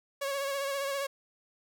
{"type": "tone with vibrato", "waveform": "sawtooth", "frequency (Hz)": 554.4, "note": "C#5", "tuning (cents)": 0, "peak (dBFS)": -27, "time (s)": [0.21, 1.07], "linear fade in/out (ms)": 10, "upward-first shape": "sine", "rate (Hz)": 15, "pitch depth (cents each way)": 34, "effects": []}